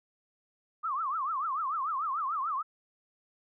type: tone with vibrato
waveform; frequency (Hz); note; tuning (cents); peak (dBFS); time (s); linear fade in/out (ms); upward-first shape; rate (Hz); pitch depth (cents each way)
sine; 1181; D6; +9; -29; 0.83-2.63; 20; triangle; 6.8; 260
effects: none